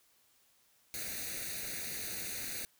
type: noise with comb filter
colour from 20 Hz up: white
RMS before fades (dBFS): -40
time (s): 0.94-2.65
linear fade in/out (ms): 0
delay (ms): 0.47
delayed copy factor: +0.8
effects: white hiss -69 dBFS RMS until 2.79 s